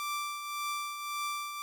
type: tone with tremolo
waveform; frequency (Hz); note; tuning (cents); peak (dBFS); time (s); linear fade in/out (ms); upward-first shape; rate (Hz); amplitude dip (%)
sawtooth; 1174; D6; -1; -28; 0-1.62; 0; triangle; 1.8; 55
effects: none